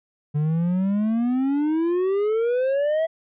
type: exponential sweep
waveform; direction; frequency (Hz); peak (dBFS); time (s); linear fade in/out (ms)
triangle; up; 145.6 to 659.3; -17; 0.34-3.07; 20
effects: resampled to 8000 Hz